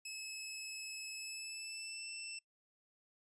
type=tone with pitch glide; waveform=15% pulse; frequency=2591 to 2673 Hz; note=E7 to E7; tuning=-30 to +23 cents; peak=-36 dBFS; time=0.05-2.39 s; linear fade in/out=5 ms; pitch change=+53 cents; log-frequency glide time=1.14-2.12 s; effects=noise-tail reverb RT60 0.1 s tail -24 dB re dry + resampled to 22050 Hz